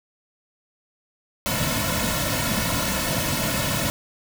pink noise with comb filter, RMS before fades -24 dBFS, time 1.46-3.9 s, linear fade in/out 0 ms, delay 2.5 ms, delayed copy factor -0.95, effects none

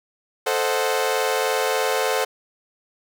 sawtooth chord, A diminished seventh, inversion none, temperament equal, 440 / 523.3 / 622.3 / 740 Hz, A4 / C5 / Eb5 / Gb5, 0 / 0 / 0 / 0 cents, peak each -20 / -20 / -26 / -23 dBFS, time 0.46-2.25 s, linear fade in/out 10 ms, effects none

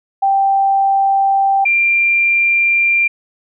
sine tone pair in turn, 784 / 2379 Hz, G5 / D7, 0 / +22 cents, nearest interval octave + perfect fifth, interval 1922 cents, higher second, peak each -10 dBFS, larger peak neither, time 0.22-1.65 / 1.65-3.08 s, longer neither, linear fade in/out 10 ms, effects none

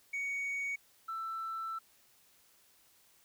sine tone pair in turn, 2237 / 1330.1 Hz, C#7 / E6, +15 / +15 cents, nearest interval major sixth, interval 900 cents, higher first, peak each -31 / -35 dBFS, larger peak first, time 0.13-0.76 / 1.08-1.79 s, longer second, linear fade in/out 10 ms, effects tanh soft clip ceiling -33 dBFS + white hiss -66 dBFS RMS until 3.24 s

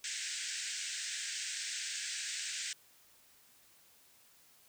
white band-pass noise, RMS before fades -40 dBFS, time 0.04-2.73 s, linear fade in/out 2 ms, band 1500 to 8500 Hz, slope 96 dB/octave, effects white hiss -64 dBFS RMS until 4.68 s

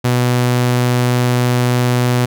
sawtooth tone, 123.4 Hz, B2, 1 cent flat, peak -8 dBFS, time 0.04-2.26 s, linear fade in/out 10 ms, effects none

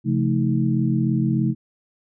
sine tone cluster, 134.6 / 171.6 / 218.1 / 317.3 Hz, C3 / F3 / A3 / D#4, +49 / -30 / -15 / +34 cents, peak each -21 / -25 / -22 / -26 dBFS, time 0.04-1.55 s, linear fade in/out 50 ms, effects none

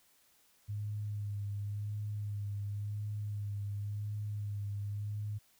sine tone with vibrato, 103.1 Hz, G#2, 12 cents flat, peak -35 dBFS, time 0.68-5.39 s, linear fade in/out 20 ms, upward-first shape sine, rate 0.93 Hz, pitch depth 27 cents each way, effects white hiss -68 dBFS RMS until 5.59 s

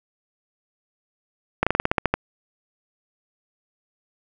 slowing click train, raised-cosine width 0.5 ms, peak -3 dBFS, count 10, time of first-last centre 1.63-2.14 s, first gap 36 ms, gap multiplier 1.11, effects none

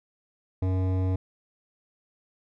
triangle tone with hard clipping, 93.2 Hz, F#2, 13 cents sharp, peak -25 dBFS, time 0.62-1.16 s, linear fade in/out 5 ms, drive 18 dB, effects none

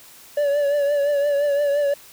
triangle tone with vibrato, 574 Hz, D5, 40 cents flat, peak -15 dBFS, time 0.37-1.94 s, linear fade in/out 5 ms, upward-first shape triangle, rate 5.8 Hz, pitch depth 51 cents each way, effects white hiss -46 dBFS RMS until 2.12 s

